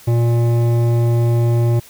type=tone with hard clipping; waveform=sine; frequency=117.8 Hz; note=A#2; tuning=19 cents sharp; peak=-14 dBFS; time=0.07-1.8 s; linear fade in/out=10 ms; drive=12 dB; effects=white hiss -43 dBFS RMS until 1.89 s